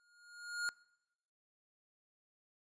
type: tone with exponential growth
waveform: square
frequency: 1426 Hz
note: F6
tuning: 36 cents sharp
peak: -33 dBFS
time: 0-0.69 s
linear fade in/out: 0 ms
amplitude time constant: 150 ms
effects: noise-tail reverb RT60 0.9 s tail -24 dB re dry + resampled to 22050 Hz